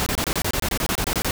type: noise bursts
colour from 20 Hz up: pink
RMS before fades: -23 dBFS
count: 15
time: 0-1.309 s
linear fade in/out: 0 ms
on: 63 ms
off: 26 ms
effects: none